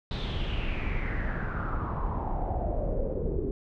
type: noise with low-pass filter sweep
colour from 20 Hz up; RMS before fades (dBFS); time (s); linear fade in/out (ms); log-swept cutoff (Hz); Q
brown; -30; 0.11-3.51; 2; 3900 to 380; 5.8
effects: none